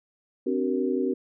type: tone cluster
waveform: sine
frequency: 261.2 / 292.2 / 378.7 / 469.3 Hz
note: C4 / D4 / F#4 / A#4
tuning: -3 / -9 / +40 / +12 cents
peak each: -27 / -31 / -27 / -31 dBFS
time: 0.46-1.14 s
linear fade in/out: 10 ms
effects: none